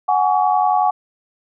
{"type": "chord", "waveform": "sine", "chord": "F# suspended second", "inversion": "none", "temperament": "equal with one note detuned", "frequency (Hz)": [740, 830.6, 1131.4], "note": ["F#5", "G#5", "C#6"], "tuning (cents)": [0, 0, 35], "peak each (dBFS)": [-16, -17, -21], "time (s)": [0.08, 0.91], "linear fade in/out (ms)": 10, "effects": []}